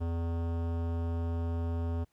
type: tone with hard clipping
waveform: sine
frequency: 83.9 Hz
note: E2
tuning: 31 cents sharp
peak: -32 dBFS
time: 0-2.05 s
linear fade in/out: 20 ms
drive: 18 dB
effects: pink hiss -75 dBFS RMS until 2.12 s